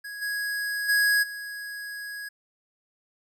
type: tone with level steps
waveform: square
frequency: 1661.2 Hz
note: G#6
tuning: in tune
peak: -36 / -28 / -20 / -35 dBFS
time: 0.04-2.29 s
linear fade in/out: 10 ms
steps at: 0.21 / 0.88 / 1.22 s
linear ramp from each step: 20 ms
effects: none